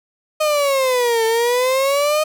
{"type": "exponential two-way sweep", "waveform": "35% pulse", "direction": "down then up", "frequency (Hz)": [622.3, 445.3, 622.3], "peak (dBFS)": -13, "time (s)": [0.4, 2.24], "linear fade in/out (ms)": 10, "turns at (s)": 1.25, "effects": []}